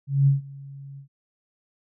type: tone with ADSR envelope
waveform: sine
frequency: 138.59 Hz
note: C#3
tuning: in tune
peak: -13 dBFS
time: 0.07-1.08 s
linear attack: 200 ms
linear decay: 140 ms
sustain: -24 dB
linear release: 99 ms
effects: none